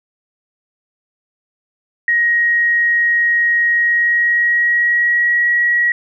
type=tone with pitch glide; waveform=sine; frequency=1885 to 1913.5 Hz; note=A#6 to A#6; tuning=+19 to +45 cents; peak=-11 dBFS; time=2.08-5.92 s; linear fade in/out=2 ms; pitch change=+26 cents; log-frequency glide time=3.67-5.46 s; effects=none